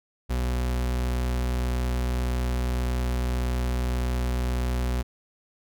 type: tone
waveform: 40% pulse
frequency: 61.74 Hz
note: B1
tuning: in tune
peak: -23 dBFS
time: 0.29-5.03 s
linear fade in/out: 20 ms
effects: none